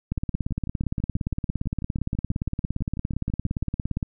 two click trains, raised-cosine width 5 ms, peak -20 / -13 dBFS, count 22 / 69, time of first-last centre 0.18-3.628 / 0.12-4.028 s, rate 6.09 / 17.4 Hz, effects none

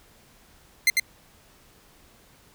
sawtooth tone with echo, 2082 Hz, C7, 9 cents flat, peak -12 dBFS, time 0.87-0.9 s, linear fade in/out 2 ms, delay 98 ms, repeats 1, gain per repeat -3 dB, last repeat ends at 0.998 s, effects pink hiss -56 dBFS RMS until 2.54 s

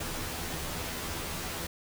pink noise with comb filter, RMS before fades -36 dBFS, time 0-1.67 s, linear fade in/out 5 ms, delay 12 ms, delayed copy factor +0.7, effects none

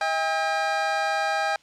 25% pulse tone pair together, 639.9 / 804 Hz, D#5 / G5, +48 / +44 cents, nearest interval major third, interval 396 cents, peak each -24 / -20 dBFS, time 0.01-1.56 s, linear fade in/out 2 ms, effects white hiss -57 dBFS RMS until 1.62 s + low-pass 5000 Hz 12 dB/octave

